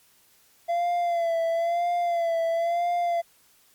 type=tone with vibrato; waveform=triangle; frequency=681 Hz; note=F5; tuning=44 cents flat; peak=-20 dBFS; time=0.68-3.22 s; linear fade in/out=20 ms; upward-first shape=sine; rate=1 Hz; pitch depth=49 cents each way; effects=white hiss -60 dBFS RMS until 3.74 s + MP3 96 kbps